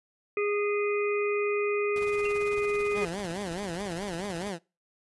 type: harmonic tone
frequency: 411.7 Hz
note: G#4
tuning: 15 cents flat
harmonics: 1 / 3 / 5 / 6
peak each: -26 / -36 / -37 / -34 dBFS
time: 0.37-3.05 s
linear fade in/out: 2 ms
type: noise with tremolo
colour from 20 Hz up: pink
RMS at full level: -42 dBFS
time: 1.96-4.51 s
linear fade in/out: 0 ms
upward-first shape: triangle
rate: 18 Hz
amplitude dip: 75%
type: tone with exponential decay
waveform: sine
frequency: 2738 Hz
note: F7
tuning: 35 cents flat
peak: -30 dBFS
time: 2.25-2.37 s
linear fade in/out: 5 ms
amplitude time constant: 26 ms
type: tone with vibrato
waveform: 15% pulse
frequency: 185 Hz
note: F#3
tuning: in tune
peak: -26 dBFS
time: 2.93-4.59 s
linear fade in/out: 50 ms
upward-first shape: sine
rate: 4.7 Hz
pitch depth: 200 cents each way
effects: noise-tail reverb RT60 0.3 s tail -25 dB re dry + resampled to 24000 Hz